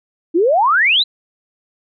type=exponential sweep; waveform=sine; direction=up; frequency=310.8 to 4150 Hz; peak=-10 dBFS; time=0.34-1.04 s; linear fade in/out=20 ms; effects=none